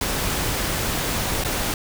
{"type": "noise with dropouts", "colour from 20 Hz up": "pink", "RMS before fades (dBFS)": -24, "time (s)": [0.01, 1.74], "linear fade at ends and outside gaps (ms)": 2, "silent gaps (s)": [1.439, 1.447], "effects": []}